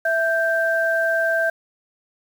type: tone pair together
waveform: sine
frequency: 659.3 / 1570 Hz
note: E5 / G6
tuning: 0 / +2 cents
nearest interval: octave + minor third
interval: 1502 cents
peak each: -20 dBFS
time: 0.05-1.5 s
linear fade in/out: 5 ms
effects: 7-bit